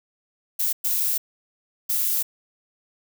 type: noise bursts at uneven times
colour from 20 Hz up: violet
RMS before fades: -23 dBFS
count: 3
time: 0.59-0.73 / 0.84-1.18 / 1.89-2.23 s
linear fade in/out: 10 ms
effects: none